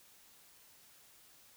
silence, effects white hiss -62 dBFS RMS until 1.56 s

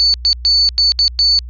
sine tone bursts at uneven times, 4486 Hz, C#8, 20 cents sharp, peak -8 dBFS, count 6, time 0-0.14 / 0.25-0.33 / 0.45-0.69 / 0.78-0.92 / 0.99-1.08 / 1.19-1.39 s, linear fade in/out 0 ms, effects added 60 Hz sine -26 dBFS peak until 1.49 s + resampled to 11025 Hz

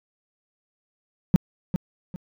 triangle tone with echo, 180.4 Hz, F#3, 44 cents flat, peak -6 dBFS, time 1.34-1.36 s, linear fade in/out 0 ms, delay 400 ms, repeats 2, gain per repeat -11 dB, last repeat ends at 2.16 s, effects tanh soft clip ceiling -6 dBFS

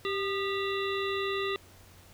harmonic tone with a mistuned harmonic, 392 Hz, G4, in tune, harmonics 1 / 3 / 5 / 7 / 9 / 10, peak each -31 / -36 / -38 / -39 / -41 / -41 dBFS, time 0.05-1.56 s, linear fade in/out 0 ms, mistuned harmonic 3, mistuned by +62 cents, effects added 92 Hz sine -56 dBFS peak until 2.13 s + pink hiss -56 dBFS RMS until 2.13 s

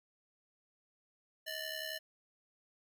15% pulse ring-modulated tone, 1191 Hz, D6, 24 cents sharp, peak -30 dBFS, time 1.46-1.99 s, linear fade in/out 20 ms, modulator 560 Hz, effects none

